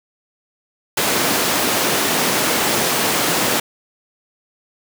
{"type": "high-pass noise", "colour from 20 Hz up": "pink", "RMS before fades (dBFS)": -18, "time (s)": [0.97, 3.6], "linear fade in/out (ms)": 5, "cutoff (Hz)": 240, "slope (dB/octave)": 12, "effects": []}